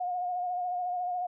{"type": "tone with vibrato", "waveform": "sine", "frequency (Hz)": 719, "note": "F#5", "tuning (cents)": -50, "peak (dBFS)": -29, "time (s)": [0, 1.27], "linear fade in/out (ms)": 10, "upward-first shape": "sine", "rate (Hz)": 14, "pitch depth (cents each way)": 31, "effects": []}